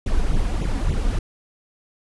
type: noise with flanger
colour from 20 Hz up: brown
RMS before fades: -20 dBFS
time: 0.06-1.19 s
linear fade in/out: 5 ms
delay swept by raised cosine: 0.29 to 4.19 ms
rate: 3.5 Hz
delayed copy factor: +1
effects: resampled to 24000 Hz